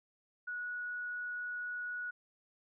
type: tone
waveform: sine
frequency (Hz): 1463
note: F#6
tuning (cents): -20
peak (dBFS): -37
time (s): 0.47-2.11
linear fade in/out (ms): 10
effects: none